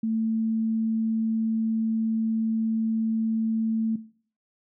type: tone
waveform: sine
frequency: 222.9 Hz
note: A3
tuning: 23 cents sharp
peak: -23 dBFS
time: 0.03-3.96 s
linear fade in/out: 5 ms
effects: noise-tail reverb RT60 0.5 s tail -17 dB re dry